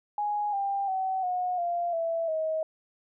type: tone with pitch steps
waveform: sine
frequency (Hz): 830.6 / 794 / 759 / 725.6 / 693.6 / 663.1 / 633.9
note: G#5 / G5 / F#5 / F#5 / F5 / E5 / D#5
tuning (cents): 0 / +22 / +44 / -34 / -12 / +10 / +32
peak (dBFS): -26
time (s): 0.18-2.63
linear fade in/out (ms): 2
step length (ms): 350
effects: none